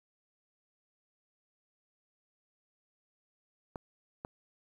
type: clicks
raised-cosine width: 1 ms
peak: -25 dBFS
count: 2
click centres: 3.758 / 4.249 s
effects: 9-bit